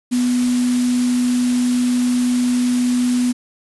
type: tone in noise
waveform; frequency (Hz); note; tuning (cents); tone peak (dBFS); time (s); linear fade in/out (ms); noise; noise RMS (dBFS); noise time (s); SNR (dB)
sine; 246.9; B3; 0; -14; 0.11-3.33; 20; white; -29; 0.11-3.33; +12
effects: resampled to 24000 Hz